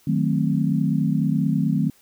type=chord; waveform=sine; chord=D# diminished seventh; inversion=none; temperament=equal; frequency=155.56 / 185 / 220 / 261.6 Hz; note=D#3 / F#3 / A3 / C4; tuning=0 / 0 / 0 / 0 cents; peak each=-22 / -24 / -24 / -25 dBFS; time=0.07-1.9 s; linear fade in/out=5 ms; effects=white hiss -57 dBFS RMS until 2.01 s

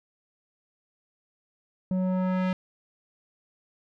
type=tone with low-pass filter sweep; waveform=square; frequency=185 Hz; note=F#3; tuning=in tune; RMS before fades=-26 dBFS; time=1.91-2.53 s; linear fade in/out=2 ms; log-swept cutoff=410 to 2900 Hz; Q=0.94; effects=none

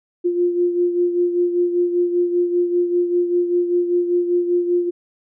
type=beating tone pair; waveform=sine; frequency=350.9 / 356 Hz; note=F4 / F4; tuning=+8 / +33 cents; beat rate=5.1 Hz; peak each=-16 / -24 dBFS; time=0.24-4.91 s; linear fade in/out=20 ms; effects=none

